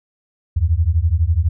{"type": "beating tone pair", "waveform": "sine", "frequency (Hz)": [76.8, 88.8], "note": ["D#2", "F2"], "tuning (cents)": [-22, 29], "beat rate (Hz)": 12, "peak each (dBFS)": -16, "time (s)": [0.56, 1.49], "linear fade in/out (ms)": 10, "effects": []}